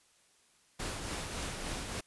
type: noise with tremolo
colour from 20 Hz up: pink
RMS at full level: -37 dBFS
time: 0.79-2.01 s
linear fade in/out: 10 ms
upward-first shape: triangle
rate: 3.5 Hz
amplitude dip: 40%
effects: white hiss -67 dBFS RMS until 2.06 s + resampled to 24000 Hz